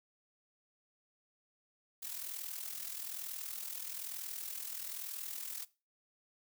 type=noise with amplitude modulation; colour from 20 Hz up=blue; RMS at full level=-40 dBFS; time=2.02-5.65 s; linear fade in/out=10 ms; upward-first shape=sine; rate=41.1 Hz; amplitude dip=65%; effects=noise-tail reverb RT60 0.3 s tail -19 dB re dry